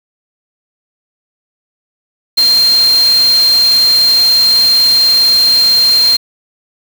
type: tone in noise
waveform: sine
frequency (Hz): 4186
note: C8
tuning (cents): 0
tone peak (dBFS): -6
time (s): 2.37-6.17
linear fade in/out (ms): 10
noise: white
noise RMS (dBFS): -21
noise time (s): 2.37-6.17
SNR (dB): +12
effects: none